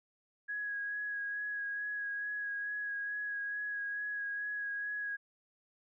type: tone with vibrato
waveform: sine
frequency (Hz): 1661.2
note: G#6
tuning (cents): 0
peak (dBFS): -35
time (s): 0.48-5.17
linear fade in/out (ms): 20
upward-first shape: sine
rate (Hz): 2.3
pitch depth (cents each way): 17
effects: none